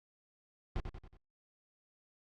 brown noise with echo, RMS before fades -34 dBFS, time 0.76-0.8 s, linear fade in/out 0 ms, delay 92 ms, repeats 4, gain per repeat -6 dB, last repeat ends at 1.168 s, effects low-pass 4000 Hz 12 dB/octave + Opus 48 kbps

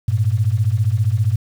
sine beating tone pair, 100 / 115 Hz, G2 / A#2, +35 / -23 cents, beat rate 15 Hz, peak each -17 dBFS, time 0.08-1.36 s, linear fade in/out 5 ms, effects 7-bit

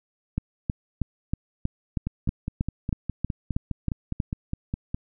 two click trains, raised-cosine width 5 ms, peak -12 / -15 dBFS, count 13 / 15, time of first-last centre 0.38-4.202 / 2.07-4.945 s, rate 3.14 / 4.87 Hz, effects none

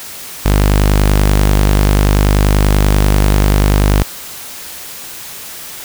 sawtooth tone, 50.3 Hz, G1, 45 cents sharp, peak -4 dBFS, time 0.45-4.03 s, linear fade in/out 10 ms, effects white hiss -29 dBFS RMS until 5.84 s

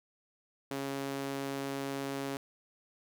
sawtooth tone with high-pass filter, 137.8 Hz, C#3, 10 cents flat, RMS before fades -37 dBFS, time 0.71-2.37 s, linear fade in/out 2 ms, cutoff 290 Hz, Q 1.3, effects none

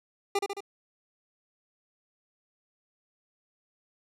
25% pulse tone with echo, 400.5 Hz, G4, 37 cents sharp, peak -20 dBFS, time 0.35-0.39 s, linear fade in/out 5 ms, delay 72 ms, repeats 3, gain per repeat -4 dB, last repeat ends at 0.606 s, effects low-pass 10000 Hz 12 dB/octave

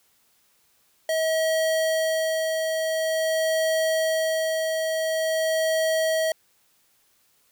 square tone with tremolo, 640 Hz, D#5, 49 cents sharp, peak -21 dBFS, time 1.09-6.32 s, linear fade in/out 2 ms, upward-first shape sine, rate 0.47 Hz, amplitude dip 30%, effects white hiss -64 dBFS RMS until 7.51 s

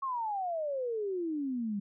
sine exponential sweep, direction down, 1108.7 to 196 Hz, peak -31 dBFS, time 0.02-1.8 s, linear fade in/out 10 ms, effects none

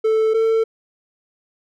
triangle tone pair in turn, 440 / 447.9 Hz, A4 / A4, 0 / +31 cents, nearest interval unison, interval 31 cents, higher second, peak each -12 dBFS, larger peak neither, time 0.04-0.34 / 0.34-0.64 s, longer neither, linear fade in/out 10 ms, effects none

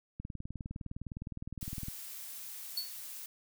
click train, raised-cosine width 5 ms, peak -28 dBFS, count 34, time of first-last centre 0.2-1.884 s, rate 19.6 Hz
blue noise, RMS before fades -45 dBFS, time 1.61-3.26 s, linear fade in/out 2 ms
45% pulse tone with exponential decay, 4435 Hz, C#8, in tune, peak -29 dBFS, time 2.77-2.96 s, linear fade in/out 5 ms, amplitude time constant 40 ms
effects none

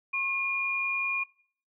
sine tone pair together, 1080.2 / 2425 Hz, C#6 / D#7, -45 / -45 cents, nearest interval octave + major second, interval 1400 cents, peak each -36 / -27 dBFS, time 0.13-1.24 s, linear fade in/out 10 ms, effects noise-tail reverb RT60 0.5 s tail -20 dB re dry

